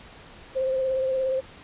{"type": "tone with vibrato", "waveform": "sine", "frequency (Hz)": 525, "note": "C5", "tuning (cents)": 6, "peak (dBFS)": -22, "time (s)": [0.55, 1.41], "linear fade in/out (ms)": 20, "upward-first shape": "triangle", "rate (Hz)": 17, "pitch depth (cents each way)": 29, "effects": ["pink hiss -47 dBFS RMS until 1.63 s", "resampled to 8000 Hz"]}